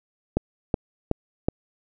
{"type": "click train", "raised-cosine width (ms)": 2, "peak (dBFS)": -7, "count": 4, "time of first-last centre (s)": [0.37, 1.485], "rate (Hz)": 2.69, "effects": []}